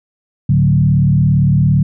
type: tone with frequency modulation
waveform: sine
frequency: 142.1 Hz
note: C#3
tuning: 43 cents sharp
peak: -8 dBFS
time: 0.49-1.83 s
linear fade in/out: 5 ms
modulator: 37.6 Hz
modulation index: 1.1
effects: none